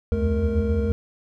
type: tone cluster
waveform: triangle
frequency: 70.8 / 79.5 / 85.9 / 215.4 / 465 Hz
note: C#2 / D#2 / F2 / A3 / A#4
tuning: +37 / +38 / -28 / -37 / -4 cents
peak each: -24 dBFS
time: 0.12-0.92 s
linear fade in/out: 0 ms
effects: none